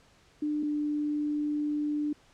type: tone pair in turn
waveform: sine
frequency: 299.2 / 296.8 Hz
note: D4 / D4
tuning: +32 / +18 cents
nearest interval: unison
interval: 14 cents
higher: first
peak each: -27 dBFS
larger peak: neither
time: 0.42-0.63 / 0.63-2.13 s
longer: second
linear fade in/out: 5 ms
effects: pink hiss -61 dBFS RMS until 2.33 s + low-pass 7000 Hz 12 dB/octave